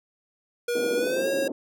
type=tone with pitch glide; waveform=square; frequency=479.6 to 544.6 Hz; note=A#4 to C#5; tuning=+49 to -31 cents; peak=-25 dBFS; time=0.68-1.48 s; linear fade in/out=5 ms; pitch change=+220 cents; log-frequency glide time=0.96-1.28 s
type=band-pass noise; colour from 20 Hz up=pink; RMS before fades=-31 dBFS; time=0.75-1.52 s; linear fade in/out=5 ms; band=290 to 490 Hz; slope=24 dB/octave
effects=none